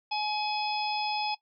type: harmonic tone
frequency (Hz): 844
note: G#5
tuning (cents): +28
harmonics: 1 / 3 / 4 / 5 / 6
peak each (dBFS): -30 / -35 / -39 / -43 / -35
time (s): 0.11-1.35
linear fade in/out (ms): 10
effects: noise-tail reverb RT60 0.1 s tail -18 dB re dry